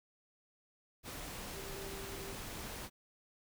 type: tone in noise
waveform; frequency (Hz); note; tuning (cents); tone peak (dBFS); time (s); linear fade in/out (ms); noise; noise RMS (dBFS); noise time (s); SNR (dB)
sine; 392; G4; 0; -48; 1.53-2.36; 50; pink; -45; 1.03-2.9; -6
effects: none